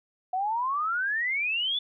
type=exponential sweep; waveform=sine; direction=up; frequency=723 to 3520 Hz; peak=-25 dBFS; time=0.33-1.79 s; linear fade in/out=5 ms; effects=none